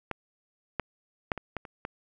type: clicks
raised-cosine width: 0.5 ms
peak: -16 / -13 / -11 / -21 / -18 / -28 / -19 dBFS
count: 7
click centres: 0.113 / 0.797 / 1.318 / 1.377 / 1.567 / 1.652 / 1.851 s
effects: none